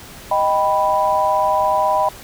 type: chord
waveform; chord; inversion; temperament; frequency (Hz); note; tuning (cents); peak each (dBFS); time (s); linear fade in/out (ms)
sine; Eb augmented; none; equal; 622.3 / 784 / 987.8; Eb5 / G5 / B5; 0 / 0 / 0; -19 / -19 / -17; 0.31-2.09; 5
effects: pink hiss -38 dBFS RMS until 2.23 s